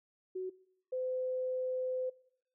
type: tone pair in turn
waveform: sine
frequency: 372.1 / 511.3 Hz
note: F#4 / C5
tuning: +10 / -40 cents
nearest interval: tritone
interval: 550 cents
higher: second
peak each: -35 / -33 dBFS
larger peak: second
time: 0.35-0.5 / 0.92-2.1 s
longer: second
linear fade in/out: 10 ms
effects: noise-tail reverb RT60 0.7 s tail -21 dB re dry